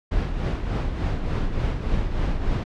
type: noise with tremolo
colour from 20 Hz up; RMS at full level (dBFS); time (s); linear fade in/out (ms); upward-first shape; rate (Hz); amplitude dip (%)
brown; -21; 0.11-2.64; 10; triangle; 3.4; 60
effects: low-pass 4000 Hz 12 dB/octave